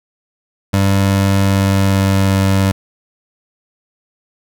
25% pulse tone with pitch glide, 98 to 96.87 Hz, G2 to G2, 0 to -20 cents, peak -7 dBFS, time 0.73-2.72 s, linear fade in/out 10 ms, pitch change -20 cents, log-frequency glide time 1.34-2.4 s, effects none

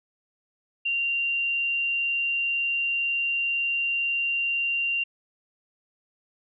sine tone, 2771 Hz, F7, 14 cents flat, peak -23 dBFS, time 0.85-5.04 s, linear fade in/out 10 ms, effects none

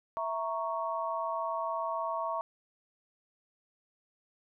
sine chord, A# diminished, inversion second, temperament equal, 659.3 / 932.3 / 1108.7 Hz, E5 / A#5 / C#6, 0 / 0 / 0 cents, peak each -35 / -36 / -35 dBFS, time 0.17-2.41 s, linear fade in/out 0 ms, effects none

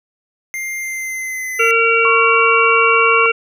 square tone with pitch glide, 2100 to 2025 Hz, C7 to B6, +6 to +43 cents, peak -22 dBFS, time 0.54-1.71 s, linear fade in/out 0 ms, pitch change -63 cents, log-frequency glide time 0.8-1.59 s
harmonic tone, 458.3 Hz, A#4, 29 cents flat, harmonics 1 / 3 / 5 / 6, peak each -16 / -16 / -16 / -16 dBFS, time 1.59-3.32 s, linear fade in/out 10 ms
sine tone, 1108.7 Hz, C#6, in tune, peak -15 dBFS, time 2.05-3.26 s, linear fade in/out 0 ms
effects none

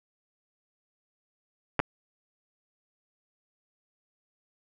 clicks, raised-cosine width 0.5 ms, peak -9 dBFS, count 2, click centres 1.793 / 1.8 s, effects none

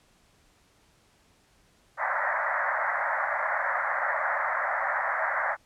white band-pass noise, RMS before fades -28 dBFS, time 1.97-5.57 s, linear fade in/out 50 ms, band 560 to 2000 Hz, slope 96 dB/octave, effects pink hiss -63 dBFS RMS until 5.65 s + low-pass 10000 Hz 12 dB/octave

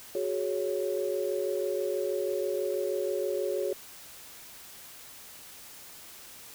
sine chord, F# suspended second, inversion none, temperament just, 370 / 416.2 / 555 Hz, F#4 / G#4 / C#5, 0 / +4 / +2 cents, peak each -32 dBFS, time 0.15-3.73 s, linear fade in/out 2 ms, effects white hiss -48 dBFS RMS until 6.54 s

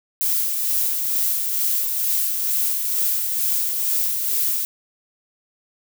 violet noise with tremolo, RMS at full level -20 dBFS, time 0.21-4.65 s, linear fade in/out 0 ms, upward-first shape sine, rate 2.2 Hz, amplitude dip 35%, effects none

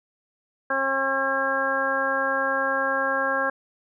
harmonic tone, 270 Hz, C#4, 45 cents flat, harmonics 1 / 2 / 3 / 4 / 5 / 6, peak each -35 / -27 / -32 / -28 / -31 / -25 dBFS, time 0.7-3.5 s, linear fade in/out 5 ms, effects none

